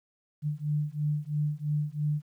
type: beating tone pair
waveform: sine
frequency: 147.7 / 150.7 Hz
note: D3 / D3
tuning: +10 / +45 cents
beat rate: 3 Hz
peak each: -30 dBFS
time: 0.42-2.22 s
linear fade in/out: 50 ms
effects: 11-bit